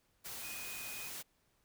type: tone in noise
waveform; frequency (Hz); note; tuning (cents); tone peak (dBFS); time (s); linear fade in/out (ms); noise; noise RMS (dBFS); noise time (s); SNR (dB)
sine; 2489; D#7; 0; -47; 0.42-1.09; 20; white; -45; 0.24-1.23; -5
effects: pink hiss -75 dBFS RMS until 1.64 s